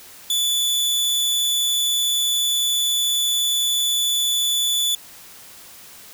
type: tone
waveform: sawtooth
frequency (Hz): 3469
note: A7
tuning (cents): -25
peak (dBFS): -15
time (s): 0.3-4.95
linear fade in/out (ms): 2
effects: white hiss -43 dBFS RMS until 6.13 s